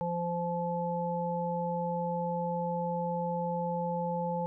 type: harmonic tone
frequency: 172.7 Hz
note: F3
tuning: 19 cents flat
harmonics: 1 / 3 / 5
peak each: -34 / -34 / -34 dBFS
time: 0.01-4.46 s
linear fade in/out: 0 ms
effects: none